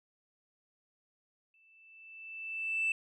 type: tone with exponential growth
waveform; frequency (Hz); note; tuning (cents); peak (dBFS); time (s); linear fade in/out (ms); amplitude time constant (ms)
sine; 2648; E7; +7; -25; 1.54-2.92; 2; 300
effects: tanh soft clip ceiling -25 dBFS